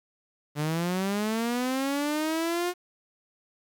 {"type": "linear sweep", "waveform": "sawtooth", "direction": "up", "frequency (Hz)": [144.7, 360.5], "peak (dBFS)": -22, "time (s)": [0.55, 2.74], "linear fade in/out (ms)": 50, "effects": ["9-bit"]}